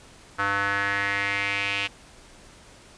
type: tone with band-pass filter sweep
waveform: square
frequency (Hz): 100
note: G2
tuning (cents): +35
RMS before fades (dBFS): -26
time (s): 0.38-1.88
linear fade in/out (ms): 20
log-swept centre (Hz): 1400 to 2700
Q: 4
effects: pink hiss -50 dBFS RMS until 2.97 s + resampled to 22050 Hz